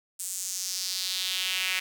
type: tone with high-pass filter sweep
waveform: sawtooth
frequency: 186.1 Hz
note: F#3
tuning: 10 cents sharp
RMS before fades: -31 dBFS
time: 0.19-1.8 s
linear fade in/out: 10 ms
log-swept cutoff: 8400 to 2300 Hz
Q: 2.6
effects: none

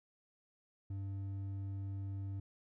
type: tone with hard clipping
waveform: sine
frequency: 98 Hz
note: G2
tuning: in tune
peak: -40 dBFS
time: 0.9-2.4 s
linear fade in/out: 5 ms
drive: 5 dB
effects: none

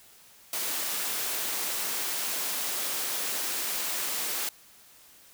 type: high-pass noise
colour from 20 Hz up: white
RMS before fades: -31 dBFS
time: 0.53-4.49 s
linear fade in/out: 2 ms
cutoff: 260 Hz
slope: 12 dB/octave
effects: white hiss -55 dBFS RMS until 5.33 s

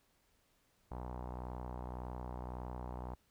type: tone with low-pass filter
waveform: sawtooth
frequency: 61.8 Hz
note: B1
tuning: 2 cents sharp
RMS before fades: -44 dBFS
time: 0.91-3.15 s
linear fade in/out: 5 ms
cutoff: 910 Hz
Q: 3.4
effects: pink hiss -74 dBFS RMS until 3.3 s

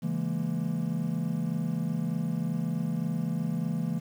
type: chord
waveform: triangle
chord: A# half-diminished seventh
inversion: first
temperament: just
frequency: 139.85 / 167.82 / 209.8 / 233.1 Hz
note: C#3 / E3 / G#3 / A#3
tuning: +16 / +31 / +18 / 0 cents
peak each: -34 / -28 / -33 / -32 dBFS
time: 0.02-4 s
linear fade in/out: 20 ms
effects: 9-bit

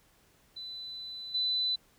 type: tone with level steps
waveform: sine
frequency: 4000 Hz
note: B7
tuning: 21 cents sharp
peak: -39 / -27 dBFS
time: 0.56-1.76 s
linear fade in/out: 10 ms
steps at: 1.34 s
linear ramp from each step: 10 ms
effects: pink hiss -65 dBFS RMS until 1.98 s

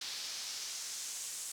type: noise with band-pass filter sweep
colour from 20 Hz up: pink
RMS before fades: -42 dBFS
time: 0.01-1.52 s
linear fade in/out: 5 ms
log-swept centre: 4500 to 8000 Hz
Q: 1.9
effects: none

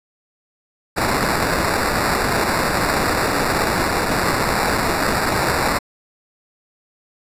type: noise with sample-and-hold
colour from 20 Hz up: white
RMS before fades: -19 dBFS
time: 0.96-5.79 s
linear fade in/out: 20 ms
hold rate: 3150 Hz
effects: resampled to 32000 Hz

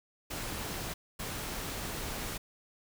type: noise bursts at uneven times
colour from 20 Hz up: pink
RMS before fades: -38 dBFS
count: 2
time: 0.3-0.94 / 1.19-2.38 s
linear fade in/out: 10 ms
effects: none

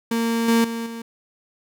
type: tone with level steps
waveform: 35% pulse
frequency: 230 Hz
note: A#3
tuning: 23 cents flat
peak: -18 / -13 / -24 / -29 dBFS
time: 0.11-1.02 s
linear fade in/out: 5 ms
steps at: 0.48 / 0.64 / 0.86 s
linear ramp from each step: 5 ms
effects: none

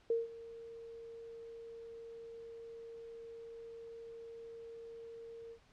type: tone with ADSR envelope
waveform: sine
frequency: 460.3 Hz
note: A#4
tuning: 22 cents flat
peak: -28 dBFS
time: 0.1-5.59 s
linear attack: 3 ms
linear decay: 170 ms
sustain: -19 dB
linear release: 72 ms
effects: pink hiss -67 dBFS RMS until 5.72 s + low-pass 5000 Hz 12 dB/octave

